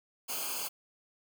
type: noise with comb filter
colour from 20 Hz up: white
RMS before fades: -36 dBFS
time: 0.28-0.69 s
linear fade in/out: 20 ms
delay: 0.53 ms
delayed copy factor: -1
effects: none